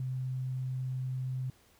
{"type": "tone", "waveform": "sine", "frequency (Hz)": 129.2, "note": "C3", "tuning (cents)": -21, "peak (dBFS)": -32, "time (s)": [0, 1.5], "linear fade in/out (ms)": 2, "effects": ["pink hiss -64 dBFS RMS until 1.79 s"]}